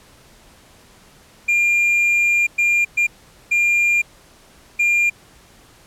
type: tone bursts at uneven times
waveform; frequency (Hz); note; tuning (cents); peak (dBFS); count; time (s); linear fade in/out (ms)
triangle; 2400; D7; +37; -12; 5; 1.48-2.47 / 2.58-2.85 / 2.97-3.07 / 3.51-4.02 / 4.79-5.1; 10
effects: pink hiss -49 dBFS RMS until 5.86 s + low-pass 12000 Hz 12 dB/octave